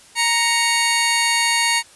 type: tone pair together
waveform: 15% pulse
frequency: 935 / 2224 Hz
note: A#5 / C#7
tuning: +5 / +5 cents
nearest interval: octave + minor third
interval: 1500 cents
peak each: -12 dBFS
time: 0.15-1.83 s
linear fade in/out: 50 ms
effects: white hiss -47 dBFS RMS until 1.95 s + resampled to 24000 Hz